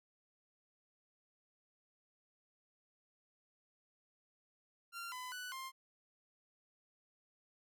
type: tone with pitch steps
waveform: sawtooth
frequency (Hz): 1381 / 1007 / 1487 / 1056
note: F6 / B5 / F#6 / C6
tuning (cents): -20 / +33 / +8 / +16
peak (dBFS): -40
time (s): 4.92-5.72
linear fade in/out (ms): 50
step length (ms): 200
effects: none